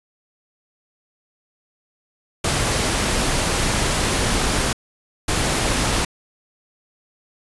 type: noise bursts at uneven times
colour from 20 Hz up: pink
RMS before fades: -20 dBFS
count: 2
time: 2.44-4.73 / 5.28-6.05 s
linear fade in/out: 5 ms
effects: resampled to 24000 Hz